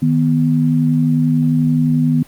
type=tone pair together; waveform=sine; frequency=155.54 / 246.9 Hz; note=D#3 / B3; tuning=0 / 0 cents; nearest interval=minor sixth; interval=800 cents; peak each=-14 / -14 dBFS; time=0.02-2.23 s; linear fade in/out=5 ms; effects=pink hiss -45 dBFS RMS until 2.27 s + Opus 32 kbps